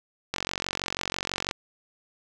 click train, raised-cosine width 0.2 ms, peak -10 dBFS, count 55, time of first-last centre 0.34-1.511 s, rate 46.1 Hz, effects none

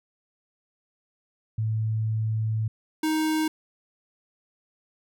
sine / square tone pair in turn, 110 / 312.9 Hz, A2 / D#4, 0 / +10 cents, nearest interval octave + tritone, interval 1810 cents, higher second, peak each -23 dBFS, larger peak neither, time 1.58-2.68 / 3.03-3.48 s, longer first, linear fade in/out 5 ms, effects none

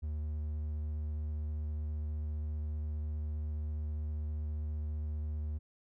triangle tone with vibrato, 75.8 Hz, D#2, 45 cents flat, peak -32 dBFS, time 0.02-5.59 s, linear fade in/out 20 ms, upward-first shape triangle, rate 15 Hz, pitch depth 15 cents each way, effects none

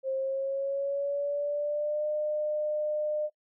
sine tone with pitch glide, 532 to 604.1 Hz, C5 to D5, +29 to +49 cents, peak -27 dBFS, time 0.03-3.3 s, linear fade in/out 50 ms, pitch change +220 cents, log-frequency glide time 0.15-2.06 s, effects noise-tail reverb RT60 0.1 s tail -20 dB re dry

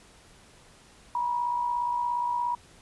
sine tone with amplitude modulation, 965 Hz, B5, 40 cents flat, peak -23 dBFS, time 1.15-2.55 s, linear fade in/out 2 ms, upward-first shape sine, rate 57.1 Hz, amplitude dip 50%, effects pink hiss -55 dBFS RMS until 2.81 s + resampled to 24000 Hz

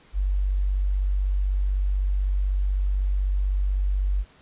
sine tone, 48 Hz, G1, 36 cents flat, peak -20 dBFS, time 0.13-4.25 s, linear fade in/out 50 ms, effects pink hiss -55 dBFS RMS until 4.41 s + resampled to 8000 Hz

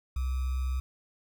sine tone with sample-and-hold, 64.6 Hz, C2, 21 cents flat, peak -27 dBFS, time 0.16-0.8 s, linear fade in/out 5 ms, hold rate 1225 Hz, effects none

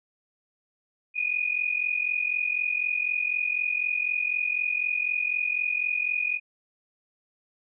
sine tone pair together, 2444 / 2488 Hz, D#7 / D#7, -32 / -1 cents, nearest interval unison, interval 31 cents, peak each -27 dBFS, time 1.14-6.4 s, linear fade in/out 50 ms, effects none

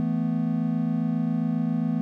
triangle chord, E suspended fourth, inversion none, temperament just, 164.81 / 219.8 / 247.2 Hz, E3 / A3 / B3, 0 / -2 / +2 cents, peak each -25 dBFS, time 0-2.01 s, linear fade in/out 0 ms, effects none

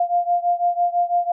sine beating tone pair, 698.5 / 704.5 Hz, F5 / F5, 0 / +15 cents, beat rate 6 Hz, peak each -19 / -21 dBFS, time 0-1.32 s, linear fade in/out 5 ms, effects none

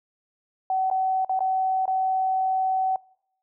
sine tone with dropouts, 757 Hz, F#5, 39 cents sharp, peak -21 dBFS, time 0.7-2.96 s, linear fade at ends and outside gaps 2 ms, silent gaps 0.901-0.912 / 1.248-1.294 / 1.392-1.405 / 1.856-1.878 s, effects noise-tail reverb RT60 0.7 s tail -24 dB re dry

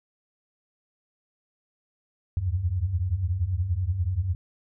sine tone cluster, 77.1 / 83.7 / 94.1 Hz, D#2 / E2 / F#2, -15 / +27 / +30 cents, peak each -32 / -30 / -25 dBFS, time 2.37-4.35 s, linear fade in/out 0 ms, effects none

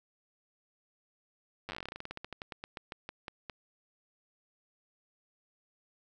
slowing click train, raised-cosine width 0.3 ms, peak -24 dBFS, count 28, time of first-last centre 1.69-3.498 s, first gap 9 ms, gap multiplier 1.13, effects none

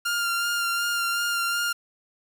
sawtooth tone with vibrato, 1396.9 Hz, F6, in tune, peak -20 dBFS, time 0.05-1.73 s, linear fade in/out 10 ms, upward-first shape sine, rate 2.7 Hz, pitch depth 18 cents each way, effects 8-bit

